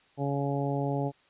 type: harmonic tone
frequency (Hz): 140.3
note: C#3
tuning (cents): +21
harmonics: 1 / 2 / 3 / 4 / 5 / 6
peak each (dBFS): -30 / -33 / -35 / -36 / -37 / -38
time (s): 0.17-1.12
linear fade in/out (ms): 50
effects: white hiss -63 dBFS RMS until 1.29 s + resampled to 8000 Hz